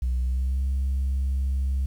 sine tone with pitch glide, 62.4 to 66.88 Hz, B1 to C2, +19 to +39 cents, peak -20 dBFS, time 0.02-1.86 s, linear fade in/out 5 ms, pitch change +120 cents, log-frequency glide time 0.21-0.63 s, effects tanh soft clip ceiling -20 dBFS + 9-bit

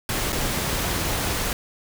pink noise with dropouts, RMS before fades -25 dBFS, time 0.09-1.53 s, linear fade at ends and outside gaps 1 ms, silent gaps 0.322-0.327 s, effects none

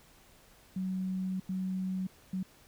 sine tone bursts at uneven times, 187.2 Hz, F#3, 20 cents sharp, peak -31 dBFS, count 3, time 0.76-1.4 / 1.49-2.07 / 2.33-2.43 s, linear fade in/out 5 ms, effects pink hiss -60 dBFS RMS until 2.67 s

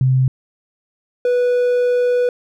sine / triangle tone pair in turn, 130.2 / 491.6 Hz, C3 / B4, -8 / -8 cents, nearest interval octave + major seventh, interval 2300 cents, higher second, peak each -11 dBFS, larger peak neither, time 0.01-0.28 / 1.25-2.29 s, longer second, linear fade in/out 2 ms, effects none

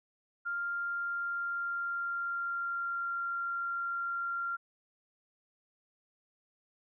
sine tone with pitch glide, 1396.9 to 1383.3 Hz, F6 to F6, 0 to -17 cents, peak -32 dBFS, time 0.45-4.57 s, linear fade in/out 20 ms, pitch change -17 cents, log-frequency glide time 0.65-3.14 s, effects none

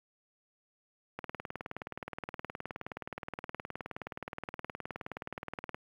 click train, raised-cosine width 0.5 ms, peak -23 dBFS, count 88, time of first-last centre 1.19-5.745 s, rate 19.1 Hz, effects high-pass 80 Hz 12 dB/octave + 10-bit

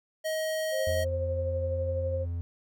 square tone, 631 Hz, D#5, 24 cents sharp, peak -29 dBFS, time 0.24-1.05 s, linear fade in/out 20 ms
sine tone with tremolo, 531 Hz, C5, 25 cents sharp, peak -28 dBFS, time 0.71-2.26 s, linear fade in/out 50 ms, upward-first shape triangle, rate 12 Hz, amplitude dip 40%
triangle tone with pitch glide, 84.8 to 85.54 Hz, E2 to F2, +50 to -35 cents, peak -28 dBFS, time 0.87-2.41 s, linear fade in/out 0 ms, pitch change +15 cents, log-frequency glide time 1.66-1.95 s
effects none

